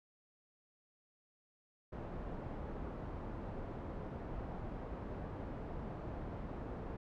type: low-pass noise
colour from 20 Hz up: pink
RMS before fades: -44 dBFS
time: 1.92-6.97 s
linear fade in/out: 10 ms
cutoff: 840 Hz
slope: 12 dB/octave
effects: none